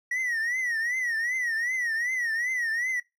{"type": "tone with vibrato", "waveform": "triangle", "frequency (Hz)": 1916, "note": "A#6", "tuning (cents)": 47, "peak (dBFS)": -24, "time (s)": [0.11, 3], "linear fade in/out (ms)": 5, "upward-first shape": "triangle", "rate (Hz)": 2.6, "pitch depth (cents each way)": 150, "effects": ["noise-tail reverb RT60 0.2 s tail -21 dB re dry"]}